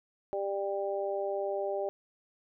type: harmonic tone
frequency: 197.9 Hz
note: G3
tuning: 17 cents sharp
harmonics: 2 / 3 / 4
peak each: -34 / -33 / -38 dBFS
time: 0.33-1.89 s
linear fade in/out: 0 ms
effects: none